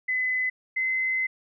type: tone pair in turn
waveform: sine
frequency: 2019 / 2051 Hz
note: B6 / C7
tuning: +38 / -35 cents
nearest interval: unison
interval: 27 cents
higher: second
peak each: -23 dBFS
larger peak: neither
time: 0.08-0.5 / 0.76-1.27 s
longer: second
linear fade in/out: 10 ms
effects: none